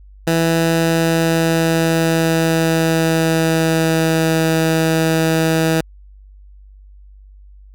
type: tone with pitch glide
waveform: 15% pulse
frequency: 164.81 to 161.42 Hz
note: E3 to E3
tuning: 0 to -36 cents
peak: -7 dBFS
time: 0.27-5.81 s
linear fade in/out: 5 ms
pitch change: -36 cents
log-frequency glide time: 0.72-4.43 s
effects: added 49 Hz sine -39 dBFS peak until 7.74 s